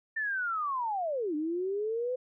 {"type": "linear two-way sweep", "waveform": "sine", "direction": "down then up", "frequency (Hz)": [1800, 293.7, 513], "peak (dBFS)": -29, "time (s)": [0.16, 2.16], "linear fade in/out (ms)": 10, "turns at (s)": 1.35, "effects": []}